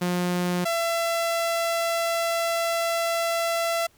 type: tone pair in turn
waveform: sawtooth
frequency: 178 / 672 Hz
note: F3 / E5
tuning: +33 / +33 cents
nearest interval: octave + major seventh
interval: 2300 cents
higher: second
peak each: -19 dBFS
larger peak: neither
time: 0.01-0.65 / 0.65-3.87 s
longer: second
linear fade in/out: 10 ms
effects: pink hiss -60 dBFS RMS until 3.97 s